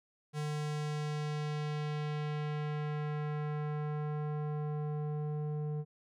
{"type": "tone with low-pass filter sweep", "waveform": "square", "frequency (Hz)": 150, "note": "D3", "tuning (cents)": 37, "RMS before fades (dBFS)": -36, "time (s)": [0.33, 5.85], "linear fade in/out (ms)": 50, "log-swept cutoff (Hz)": [9300, 490], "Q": 0.87, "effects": []}